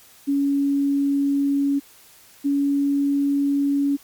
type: tone pair in turn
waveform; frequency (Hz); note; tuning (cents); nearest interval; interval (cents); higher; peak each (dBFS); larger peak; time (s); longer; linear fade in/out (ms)
sine; 280.4 / 281.7; C#4 / C#4; +20 / +28; unison; 8; second; -17 / -17; neither; 0.27-1.8 / 2.44-3.97; neither; 20
effects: white hiss -50 dBFS RMS until 4.03 s + MP3 96 kbps